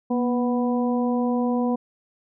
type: harmonic tone with a mistuned harmonic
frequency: 246.9 Hz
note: B3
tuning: in tune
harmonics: 1 / 2 / 3 / 4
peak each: -21 / -27 / -31 / -33 dBFS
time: 0.1-1.76 s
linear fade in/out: 10 ms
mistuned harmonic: 1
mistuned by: -43 cents
effects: none